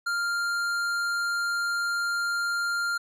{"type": "tone with tanh clipping", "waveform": "sine", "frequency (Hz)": 1396.9, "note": "F6", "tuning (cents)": 0, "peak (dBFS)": -27, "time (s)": [0.06, 2.98], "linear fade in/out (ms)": 10, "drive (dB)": 14, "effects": []}